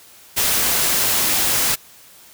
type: noise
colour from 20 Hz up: white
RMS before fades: -18 dBFS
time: 0.36-1.76 s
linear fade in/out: 20 ms
effects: white hiss -46 dBFS RMS until 2.33 s